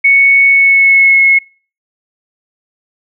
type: tone with pitch glide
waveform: sine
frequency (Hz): 2217 to 2178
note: C#7 to C#7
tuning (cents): 0 to -31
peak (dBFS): -4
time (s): 0.04-1.39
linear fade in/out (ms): 10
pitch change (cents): -31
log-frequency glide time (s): 0.47-1.21
effects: noise-tail reverb RT60 0.4 s tail -26 dB re dry